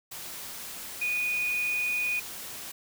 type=tone in noise; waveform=sine; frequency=2468 Hz; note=D#7; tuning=15 cents flat; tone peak=-26 dBFS; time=1.01-2.2 s; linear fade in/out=10 ms; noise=white; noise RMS=-40 dBFS; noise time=0.11-2.72 s; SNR=+11 dB; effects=none